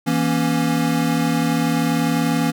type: chord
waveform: square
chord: A# diminished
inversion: second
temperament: equal with one note detuned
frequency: 164.81 / 236.9 / 277.2 Hz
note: E3 / A#3 / C#4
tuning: 0 / +28 / 0 cents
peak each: -22 dBFS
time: 0.06-2.52 s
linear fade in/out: 20 ms
effects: none